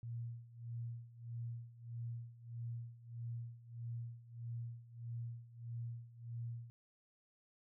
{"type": "tone with tremolo", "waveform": "sine", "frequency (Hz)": 117.5, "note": "A#2", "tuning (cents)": 14, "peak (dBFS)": -40, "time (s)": [0.03, 6.7], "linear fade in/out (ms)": 0, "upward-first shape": "sine", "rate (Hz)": 1.6, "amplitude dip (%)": 85, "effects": []}